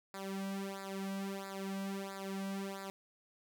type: tone with flanger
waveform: sawtooth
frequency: 194.9 Hz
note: G3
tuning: 10 cents flat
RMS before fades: -41 dBFS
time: 0.14-2.9 s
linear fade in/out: 0 ms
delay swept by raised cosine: 0.33 to 2.33 ms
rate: 1.5 Hz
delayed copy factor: -0.95
effects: none